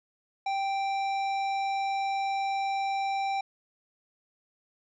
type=tone with tanh clipping; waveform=triangle; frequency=784 Hz; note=G5; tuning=in tune; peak=-29 dBFS; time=0.46-3.41 s; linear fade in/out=5 ms; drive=18 dB; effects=resampled to 16000 Hz